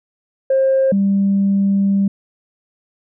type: tone pair in turn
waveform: sine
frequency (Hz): 533 / 197.47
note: C5 / G3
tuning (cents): +32 / +13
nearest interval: octave + perfect fourth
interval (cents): 1719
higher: first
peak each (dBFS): -10 / -11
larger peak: first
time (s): 0.5-0.92 / 0.92-2.08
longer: second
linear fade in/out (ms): 5
effects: tanh soft clip ceiling -8 dBFS